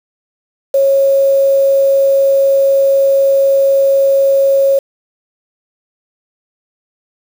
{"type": "tone with quantisation", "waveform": "sine", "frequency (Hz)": 548, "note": "C#5", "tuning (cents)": -20, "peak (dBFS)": -7, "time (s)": [0.74, 4.79], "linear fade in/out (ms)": 5, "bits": 5, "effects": []}